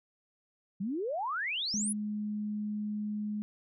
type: exponential sweep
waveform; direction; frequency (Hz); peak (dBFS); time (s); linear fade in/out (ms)
sine; up; 180 to 11050; -31; 0.8-1.93; 10
type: tone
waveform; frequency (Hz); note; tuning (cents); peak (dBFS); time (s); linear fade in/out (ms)
sine; 210; G#3; +19; -32; 1.74-3.42; 0
effects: none